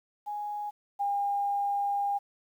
sine tone pair in turn, 830 / 806.4 Hz, G#5 / G5, -1 / +49 cents, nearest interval unison, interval 50 cents, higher first, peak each -32 / -26 dBFS, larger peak second, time 0.26-0.71 / 0.99-2.19 s, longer second, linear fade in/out 20 ms, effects 10-bit

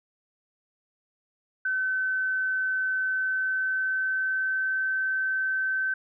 sine tone with pitch glide, 1525 to 1539.2 Hz, G6 to G6, -48 to -32 cents, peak -24 dBFS, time 1.65-5.94 s, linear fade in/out 5 ms, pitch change +16 cents, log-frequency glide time 3-4.86 s, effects none

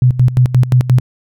sine tone with tremolo, 125.7 Hz, B2, 31 cents sharp, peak -5 dBFS, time 0.02-1 s, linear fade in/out 2 ms, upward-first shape square, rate 5.7 Hz, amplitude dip 80%, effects none

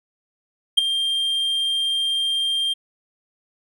triangle tone with ADSR envelope, 3188 Hz, G7, 28 cents sharp, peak -6 dBFS, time 0.77-2.74 s, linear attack 14 ms, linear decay 9 ms, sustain -12 dB, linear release 15 ms, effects none

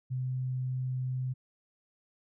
sine tone, 128.4 Hz, C3, 32 cents flat, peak -30 dBFS, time 0.1-1.34 s, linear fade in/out 20 ms, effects none

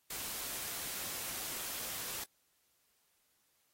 white noise, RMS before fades -41 dBFS, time 0.1-2.24 s, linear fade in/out 5 ms, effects white hiss -75 dBFS RMS until 3.73 s + AAC 48 kbps

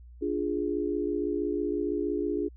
sine chord, D diminished, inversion none, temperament equal, 293.7 / 349.2 / 415.3 Hz, D4 / F4 / Ab4, 0 / 0 / 0 cents, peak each -31 dBFS, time 0.21-2.49 s, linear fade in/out 20 ms, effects added 60 Hz sine -46 dBFS peak until 2.56 s

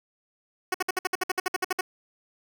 10% pulse tone bursts, 370 Hz, F#4, in tune, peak -15 dBFS, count 14, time 0.72-1.81 s, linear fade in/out 5 ms, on 24 ms, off 58 ms, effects none

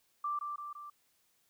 sine tone with echo, 1176 Hz, D6, 2 cents sharp, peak -32 dBFS, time 0.24-0.39 s, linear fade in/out 5 ms, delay 170 ms, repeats 3, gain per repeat -4 dB, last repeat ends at 0.9 s, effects white hiss -73 dBFS RMS until 1.49 s

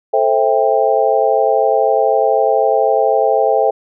sine chord, A minor seventh, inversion none, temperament just, 440 / 528 / 660 / 792 Hz, A4 / C5 / E5 / G5, 0 / +16 / +2 / +18 cents, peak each -16 dBFS, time 0.13-3.71 s, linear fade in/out 10 ms, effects none

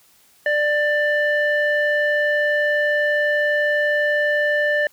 square tone with low-pass filter, 592 Hz, D5, 14 cents sharp, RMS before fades -19 dBFS, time 0.46-4.87 s, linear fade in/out 2 ms, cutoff 2000 Hz, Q 4.9, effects white hiss -55 dBFS RMS until 4.92 s

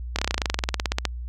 slowing click train, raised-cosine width 0.2 ms, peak -5 dBFS, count 21, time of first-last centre 0.16-1.053 s, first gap 27 ms, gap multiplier 1.05, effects added 60 Hz sine -30 dBFS peak until 1.28 s

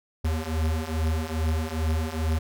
square beating tone pair, 78 / 80.4 Hz, D#2 / E2, +5 / -43 cents, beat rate 2.4 Hz, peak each -29 / -27 dBFS, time 0.24-2.39 s, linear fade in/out 10 ms, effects none

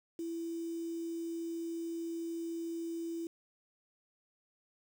sine tone with quantisation, 333.3 Hz, E4, 19 cents sharp, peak -36 dBFS, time 0.19-3.27 s, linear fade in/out 2 ms, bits 9, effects none

